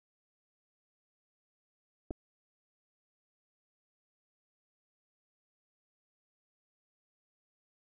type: clicks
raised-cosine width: 2 ms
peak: -26 dBFS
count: 2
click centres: 2.107 / 2.11 s
effects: none